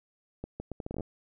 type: accelerating click train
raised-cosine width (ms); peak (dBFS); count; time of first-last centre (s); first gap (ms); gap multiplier
2; -23; 11; 0.44-1.007; 160; 0.73
effects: none